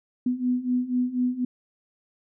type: beating tone pair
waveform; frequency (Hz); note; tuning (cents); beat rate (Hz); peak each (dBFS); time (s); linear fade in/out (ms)
sine; 246.7 / 250.8; B3 / B3; -2 / +27; 4.1; -27 / -24; 0.26-1.45; 5
effects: none